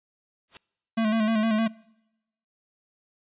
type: noise with exponential growth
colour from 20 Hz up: white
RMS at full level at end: -36 dBFS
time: 0.48-0.57 s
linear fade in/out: 1 ms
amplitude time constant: 19 ms
type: tone with vibrato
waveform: square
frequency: 220 Hz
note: A3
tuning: in tune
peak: -22 dBFS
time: 0.97-1.68 s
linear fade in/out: 10 ms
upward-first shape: square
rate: 6.5 Hz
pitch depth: 43 cents each way
effects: noise-tail reverb RT60 0.9 s tail -24 dB re dry + resampled to 8000 Hz